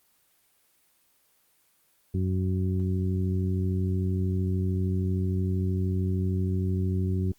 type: harmonic tone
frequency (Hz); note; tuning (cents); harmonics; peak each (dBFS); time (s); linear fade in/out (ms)
93.1; F#2; +11; 1 / 2 / 3 / 4; -25 / -30 / -37 / -36; 2.14-7.32; 5
effects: white hiss -66 dBFS RMS until 7.38 s + Opus 24 kbps